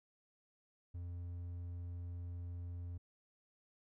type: tone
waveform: triangle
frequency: 87.31 Hz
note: F2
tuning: in tune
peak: -40 dBFS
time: 0.94-2.98 s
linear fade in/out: 10 ms
effects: none